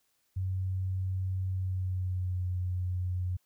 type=tone with pitch glide; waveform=sine; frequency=93.8 to 90.76 Hz; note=F#2 to F#2; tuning=+24 to -33 cents; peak=-29 dBFS; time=0.36-3.37 s; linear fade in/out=10 ms; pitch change=-57 cents; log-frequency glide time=1.5-2.46 s; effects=white hiss -74 dBFS RMS until 3.45 s